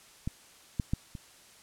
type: clicks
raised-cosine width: 5 ms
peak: -19 / -16 / -15 / -28 dBFS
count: 4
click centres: 0.275 / 0.798 / 0.935 / 1.152 s
effects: white hiss -56 dBFS RMS until 1.62 s + low-pass 10000 Hz 12 dB/octave